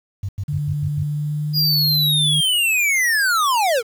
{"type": "tone bursts", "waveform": "sine", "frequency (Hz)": 98, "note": "G2", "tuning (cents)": 0, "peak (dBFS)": -21, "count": 6, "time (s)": [0.23, 1.033], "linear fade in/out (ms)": 5, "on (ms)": 58, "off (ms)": 91}
{"type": "tone with pitch glide", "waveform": "sine", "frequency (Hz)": [146.83, 150.35], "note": ["D3", "D3"], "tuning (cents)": [0, 41], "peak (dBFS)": -20, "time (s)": [0.48, 2.41], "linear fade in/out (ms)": 10, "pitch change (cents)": 41, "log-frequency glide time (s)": [0.95, 1.49]}
{"type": "linear sweep", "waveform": "square", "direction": "down", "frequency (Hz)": [4911, 422.4], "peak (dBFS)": -16, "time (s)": [1.53, 3.83], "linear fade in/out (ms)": 50}
{"effects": ["8-bit"]}